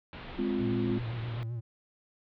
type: low-pass noise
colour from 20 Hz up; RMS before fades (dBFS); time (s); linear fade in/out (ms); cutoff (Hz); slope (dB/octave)
pink; -44; 0.13-1.43; 0; 3900; 48
type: chord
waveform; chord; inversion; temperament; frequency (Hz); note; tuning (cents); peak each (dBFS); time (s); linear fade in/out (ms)
sine; F minor; first; equal; 207.7 / 261.6 / 349.2; Ab3 / C4 / F4; 0 / 0 / 0; -32; 0.38-0.99; 10
type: tone with vibrato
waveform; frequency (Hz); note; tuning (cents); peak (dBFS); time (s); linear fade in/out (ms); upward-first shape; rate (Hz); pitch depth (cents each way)
triangle; 116.54; A#2; 0; -31; 0.59-1.61; 20; sine; 7.7; 66
effects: none